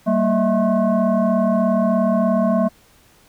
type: tone with frequency modulation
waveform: sine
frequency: 230.9 Hz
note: A#3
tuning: 16 cents flat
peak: -14 dBFS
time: 0.06-2.69 s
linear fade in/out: 20 ms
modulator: 425 Hz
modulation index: 1.4
effects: pink hiss -53 dBFS RMS until 3.28 s